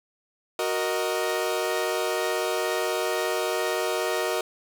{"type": "chord", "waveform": "sawtooth", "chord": "D# minor", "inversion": "first", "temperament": "equal", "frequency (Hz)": [370, 466.2, 622.3], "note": ["F#4", "A#4", "D#5"], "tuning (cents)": [0, 0, 0], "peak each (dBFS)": -25, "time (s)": [0.59, 4.41], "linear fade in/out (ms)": 2, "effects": []}